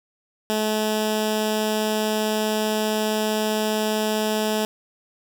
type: tone with notch filter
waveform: 10% pulse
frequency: 215.3 Hz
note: A3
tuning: 37 cents flat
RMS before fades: -23 dBFS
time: 0.5-4.65 s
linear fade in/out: 0 ms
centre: 1200 Hz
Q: 1.6
effects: none